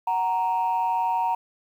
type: tone pair together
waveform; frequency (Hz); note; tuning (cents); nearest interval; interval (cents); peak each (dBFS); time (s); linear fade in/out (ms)
sine; 744.7 / 932.3; F#5 / A#5; +11 / 0; major third; 389; -25 / -21; 0.07-1.35; 5
effects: tanh soft clip ceiling -17 dBFS + 9-bit